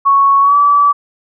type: tone with pitch glide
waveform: sine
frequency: 1108.7 to 1151.8 Hz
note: C#6 to D6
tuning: 0 to -34 cents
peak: -6 dBFS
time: 0.05-0.93 s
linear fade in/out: 20 ms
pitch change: +66 cents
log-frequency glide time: 0.41-0.56 s
effects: none